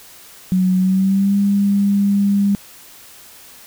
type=tone with pitch glide; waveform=sine; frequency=185 to 200.6 Hz; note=F#3 to G3; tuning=0 to +40 cents; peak=-12 dBFS; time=0.52-2.55 s; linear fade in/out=0 ms; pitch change=+140 cents; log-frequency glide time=0.78-1.36 s; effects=white hiss -42 dBFS RMS until 3.66 s